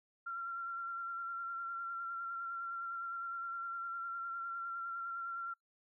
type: tone with vibrato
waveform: sine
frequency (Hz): 1369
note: F6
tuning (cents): -35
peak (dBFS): -38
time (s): 0.26-5.54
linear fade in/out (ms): 10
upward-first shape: sine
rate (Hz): 9.8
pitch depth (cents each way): 23
effects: noise-tail reverb RT60 0.1 s tail -23 dB re dry